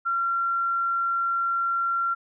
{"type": "tone", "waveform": "sine", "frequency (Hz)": 1370, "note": "F6", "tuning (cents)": -34, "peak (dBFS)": -22, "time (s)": [0.05, 2.15], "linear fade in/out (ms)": 20, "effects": []}